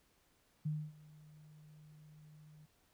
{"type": "tone with ADSR envelope", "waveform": "sine", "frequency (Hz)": 152.4, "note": "D#3", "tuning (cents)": -36, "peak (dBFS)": -33, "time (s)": [0.65, 2.66], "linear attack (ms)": 11, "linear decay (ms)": 260, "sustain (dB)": -23, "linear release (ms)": 10, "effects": ["pink hiss -73 dBFS RMS until 2.93 s"]}